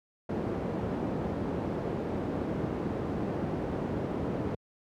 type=low-pass noise; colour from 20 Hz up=white; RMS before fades=-32 dBFS; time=0.29-4.55 s; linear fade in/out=5 ms; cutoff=400 Hz; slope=12 dB/octave; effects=high-pass 80 Hz 12 dB/octave